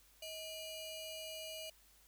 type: ring-modulated tone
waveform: sawtooth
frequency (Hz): 1774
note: A6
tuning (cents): +14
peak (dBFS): -38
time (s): 0.22-1.7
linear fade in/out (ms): 5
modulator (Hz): 1140
effects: added 50 Hz sine -70 dBFS peak until 2.07 s + white hiss -67 dBFS RMS until 2.07 s